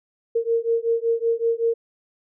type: beating tone pair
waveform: sine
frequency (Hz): 458.4 / 463.7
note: A#4 / A#4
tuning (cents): -29 / -9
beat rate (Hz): 5.3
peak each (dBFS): -22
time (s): 0.35-1.74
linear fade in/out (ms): 10
effects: none